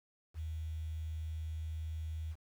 sine tone with quantisation, 79.4 Hz, D#2, 36 cents sharp, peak -37 dBFS, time 0.34-2.36 s, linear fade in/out 50 ms, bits 10, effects none

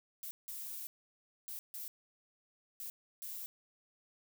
violet noise bursts at uneven times, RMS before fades -44 dBFS, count 6, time 0.23-0.31 / 0.48-0.87 / 1.48-1.59 / 1.74-1.88 / 2.8-2.9 / 3.22-3.46 s, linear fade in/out 0 ms, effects none

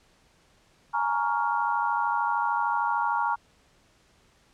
sine chord, Bb minor seventh, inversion third, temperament just, 839.1 / 932.3 / 1118.8 / 1398.5 Hz, Ab5 / Bb5 / Db6 / F6, +18 / 0 / +16 / +2 cents, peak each -30 / -26 / -31 / -31 dBFS, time 0.93-3.36 s, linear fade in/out 20 ms, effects pink hiss -62 dBFS RMS until 4.53 s + low-pass 8000 Hz 12 dB/octave

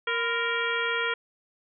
harmonic tone with a mistuned harmonic, 466.2 Hz, A#4, in tune, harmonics 1 / 2 / 3 / 4 / 5 / 6 / 7, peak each -32 / -35 / -29 / -32 / -33 / -39 / -35 dBFS, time 0.07-1.14 s, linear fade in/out 5 ms, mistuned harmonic 2, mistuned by +130 cents, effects none

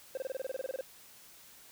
triangle tone bursts, 527 Hz, C5, 12 cents sharp, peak -31 dBFS, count 14, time 0.15-0.81 s, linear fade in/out 2 ms, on 23 ms, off 26 ms, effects white hiss -56 dBFS RMS until 1.71 s

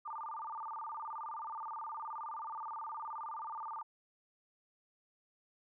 sine tone with vibrato, 1037 Hz, C6, 16 cents flat, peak -40 dBFS, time 0.05-3.83 s, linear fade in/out 10 ms, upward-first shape square, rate 19 Hz, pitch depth 250 cents each way, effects none

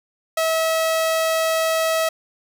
sawtooth tone, 646 Hz, E5, 35 cents flat, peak -14 dBFS, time 0.37-2.09 s, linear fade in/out 5 ms, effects none

